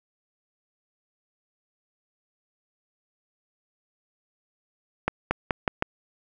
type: accelerating click train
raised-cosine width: 0.5 ms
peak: -7 dBFS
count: 5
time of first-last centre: 5.08-5.824 s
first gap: 230 ms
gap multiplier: 0.86
effects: none